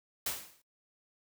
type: noise with exponential decay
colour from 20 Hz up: white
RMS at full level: -31 dBFS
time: 0.26-0.62 s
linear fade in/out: 5 ms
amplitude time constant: 78 ms
effects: noise-tail reverb RT60 0.1 s tail -20 dB re dry